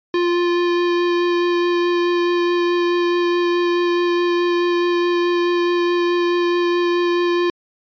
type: tone with vibrato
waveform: square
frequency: 349.2 Hz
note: F4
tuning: in tune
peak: -16 dBFS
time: 0.14-7.5 s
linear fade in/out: 2 ms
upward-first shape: sine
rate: 4.7 Hz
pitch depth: 9 cents each way
effects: resampled to 11025 Hz